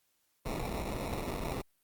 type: noise with sample-and-hold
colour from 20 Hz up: pink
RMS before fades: -36 dBFS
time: 0.45-1.62 s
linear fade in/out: 10 ms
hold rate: 1575 Hz
effects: white hiss -75 dBFS RMS until 1.83 s + Opus 48 kbps